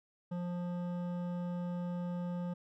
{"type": "tone with hard clipping", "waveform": "sine", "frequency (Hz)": 176.2, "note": "F3", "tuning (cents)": 16, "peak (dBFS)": -37, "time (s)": [0.31, 2.54], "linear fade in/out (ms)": 10, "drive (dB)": 12, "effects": []}